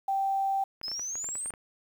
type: tone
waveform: sine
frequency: 781 Hz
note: G5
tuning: 7 cents flat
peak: -25 dBFS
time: 0.08-0.64 s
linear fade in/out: 5 ms
type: clicks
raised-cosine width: 0.5 ms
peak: -29 dBFS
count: 11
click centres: 0.814 / 0.882 / 0.916 / 0.995 / 1.155 / 1.244 / 1.289 / 1.354 / 1.459 / 1.505 / 1.538 s
type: exponential sweep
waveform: sine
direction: up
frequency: 5000 to 8960 Hz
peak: -32 dBFS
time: 0.83-1.51 s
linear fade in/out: 10 ms
effects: 9-bit